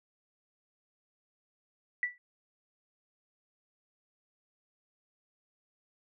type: tone with exponential decay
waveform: sine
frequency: 1963 Hz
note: B6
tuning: 11 cents flat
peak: -24 dBFS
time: 2.03-2.18 s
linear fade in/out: 1 ms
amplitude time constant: 31 ms
effects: none